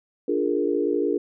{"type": "chord", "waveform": "sine", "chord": "Bb dominant seventh", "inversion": "first", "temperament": "equal", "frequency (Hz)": [293.7, 349.2, 415.3, 466.2], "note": ["D4", "F4", "Ab4", "Bb4"], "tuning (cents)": [0, 0, 0, 0], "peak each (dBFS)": [-26, -26, -25, -27], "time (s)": [0.28, 1.18], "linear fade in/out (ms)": 5, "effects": []}